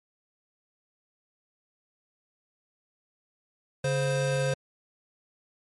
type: tone pair together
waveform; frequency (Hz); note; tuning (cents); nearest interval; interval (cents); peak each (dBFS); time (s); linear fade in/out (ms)
square; 140.52 / 524; C#3 / C5; +24 / +2; octave + major seventh; 2278; -28; 3.84-4.54; 5
effects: MP3 48 kbps